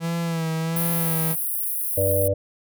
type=tone with vibrato; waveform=45% pulse; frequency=164.81 Hz; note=E3; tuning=in tune; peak=-23 dBFS; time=0-1.36 s; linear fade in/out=50 ms; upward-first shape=sine; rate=1.4 Hz; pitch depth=42 cents each way
type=high-pass noise; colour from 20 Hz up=white; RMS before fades=-26 dBFS; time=0.76-2.28 s; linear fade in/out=5 ms; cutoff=9500 Hz; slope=96 dB/octave
type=harmonic tone; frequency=98 Hz; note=G2; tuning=in tune; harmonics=1 / 3 / 5 / 6; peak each=-24 / -33 / -24 / -22 dBFS; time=1.97-2.34 s; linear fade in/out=10 ms
effects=none